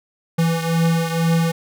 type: beating tone pair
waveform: square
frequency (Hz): 165.1 / 167.2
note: E3 / E3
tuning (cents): +3 / +25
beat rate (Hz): 2.1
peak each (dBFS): -18 / -23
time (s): 0.38-1.52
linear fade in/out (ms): 10
effects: none